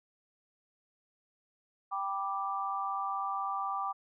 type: chord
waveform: sine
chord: G major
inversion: none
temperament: just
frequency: 784 / 980 / 1176 Hz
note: G5 / B5 / D6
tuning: 0 / -14 / +2 cents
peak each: -36 / -40 / -34 dBFS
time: 1.91-3.93 s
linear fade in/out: 20 ms
effects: none